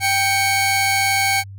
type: tone pair together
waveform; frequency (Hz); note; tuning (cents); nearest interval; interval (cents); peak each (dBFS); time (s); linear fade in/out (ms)
sawtooth; 785.4 / 2223; G5 / C#7; +3 / +4; octave + tritone; 1801; -15; 0-1.44; 50
effects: added 98 Hz sine -33 dBFS peak until 1.58 s